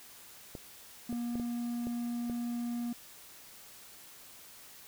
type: clicks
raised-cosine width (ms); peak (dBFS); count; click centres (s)
2; -28; 6; 0.552 / 1.127 / 1.355 / 1.398 / 1.87 / 2.298
type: tone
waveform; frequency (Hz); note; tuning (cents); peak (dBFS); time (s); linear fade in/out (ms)
triangle; 238.4; A#3; +39; -31; 1.09-2.93; 5
effects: white hiss -53 dBFS RMS until 4.87 s